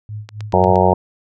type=tone with tremolo; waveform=sine; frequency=106.1 Hz; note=G#2; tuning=38 cents sharp; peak=-24 dBFS; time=0.09-0.74 s; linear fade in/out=0 ms; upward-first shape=sine; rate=3.7 Hz; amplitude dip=95%
type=click train; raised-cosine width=0.2 ms; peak=-16 dBFS; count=5; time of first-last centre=0.29-0.757 s; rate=8.56 Hz
type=harmonic tone; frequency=92.5 Hz; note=F#2; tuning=in tune; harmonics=1 / 2 / 4 / 5 / 6 / 7 / 8 / 9 / 10; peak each=-19 / -19 / -19 / -19 / -19 / -19 / -19 / -19 / -19 dBFS; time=0.53-0.94 s; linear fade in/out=5 ms
effects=none